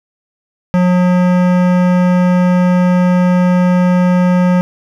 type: tone with hard clipping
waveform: sine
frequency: 180 Hz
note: F#3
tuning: 47 cents flat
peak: -10 dBFS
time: 0.74-4.61 s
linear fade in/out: 0 ms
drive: 17 dB
effects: none